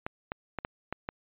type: clicks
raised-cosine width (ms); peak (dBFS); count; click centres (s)
0.5; -18; 6; 0.065 / 0.319 / 0.587 / 0.649 / 0.926 / 1.089
effects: resampled to 8000 Hz